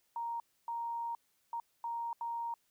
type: tone bursts at uneven times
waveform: sine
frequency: 933 Hz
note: A#5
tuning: 1 cent sharp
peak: -35 dBFS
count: 5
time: 0.16-0.4 / 0.68-1.15 / 1.53-1.6 / 1.84-2.13 / 2.21-2.54 s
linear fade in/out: 2 ms
effects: white hiss -75 dBFS RMS until 2.7 s